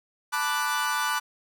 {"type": "chord", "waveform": "40% pulse", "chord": "B minor seventh", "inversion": "third", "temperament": "equal", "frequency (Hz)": [880, 987.8, 1174.7, 1480], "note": ["A5", "B5", "D6", "F#6"], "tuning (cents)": [0, 0, 0, 0], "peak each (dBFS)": [-31, -31, -29, -28], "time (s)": [0.32, 1.2], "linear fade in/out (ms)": 20, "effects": []}